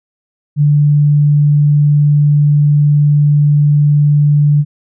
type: tone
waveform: sine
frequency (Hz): 146.83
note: D3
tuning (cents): 0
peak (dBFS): -6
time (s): 0.56-4.65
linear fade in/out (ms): 50
effects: none